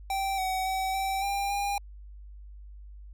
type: tone with pitch steps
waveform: square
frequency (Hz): 779 / 754 / 762 / 774 / 797 / 806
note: G5 / F#5 / G5 / G5 / G5 / G5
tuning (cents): -11 / +32 / -49 / -22 / +28 / +48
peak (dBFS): -28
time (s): 0.1-1.78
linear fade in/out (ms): 2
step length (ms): 280
effects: added 50 Hz sine -43 dBFS peak until 3.13 s